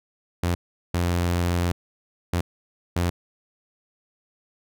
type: tone bursts at uneven times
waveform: sawtooth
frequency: 87.31 Hz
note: F2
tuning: in tune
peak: -17 dBFS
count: 4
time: 0.43-0.55 / 0.94-1.72 / 2.33-2.41 / 2.96-3.1 s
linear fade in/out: 5 ms
effects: none